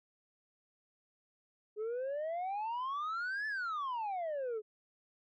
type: exponential two-way sweep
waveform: sine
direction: up then down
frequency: 415.3 to 1760 to 415.3 Hz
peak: -32 dBFS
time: 1.76-4.62 s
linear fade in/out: 50 ms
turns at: 3.47 s
effects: tanh soft clip ceiling -34 dBFS